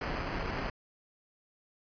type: noise with sample-and-hold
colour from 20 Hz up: pink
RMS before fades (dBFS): -35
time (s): 0.01-0.7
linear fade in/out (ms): 5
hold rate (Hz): 3675
effects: resampled to 11025 Hz